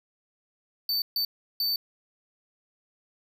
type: tone bursts at uneven times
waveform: square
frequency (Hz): 4555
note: C#8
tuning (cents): +46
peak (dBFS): -25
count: 3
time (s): 0.89-1.02 / 1.16-1.25 / 1.6-1.76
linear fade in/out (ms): 2
effects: 11-bit